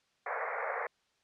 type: band-pass noise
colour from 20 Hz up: pink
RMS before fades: -36 dBFS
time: 0.26-0.87 s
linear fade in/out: 5 ms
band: 450 to 2200 Hz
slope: 96 dB/octave
effects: white hiss -73 dBFS RMS until 1.23 s + low-pass 5000 Hz 12 dB/octave